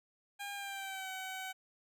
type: tone with pitch glide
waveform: 15% pulse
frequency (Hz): 806 to 756.4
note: G5 to F#5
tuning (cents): +48 to +38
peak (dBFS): -34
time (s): 0.39-1.53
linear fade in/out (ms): 20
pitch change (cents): -110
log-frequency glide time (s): 0.54-1.1
effects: none